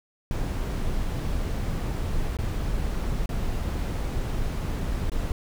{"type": "noise with dropouts", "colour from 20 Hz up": "brown", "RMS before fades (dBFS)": -27, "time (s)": [0.31, 5.32], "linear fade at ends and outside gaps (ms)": 1, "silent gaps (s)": [[2.369, 2.387], [3.259, 3.291], [5.098, 5.118]], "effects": []}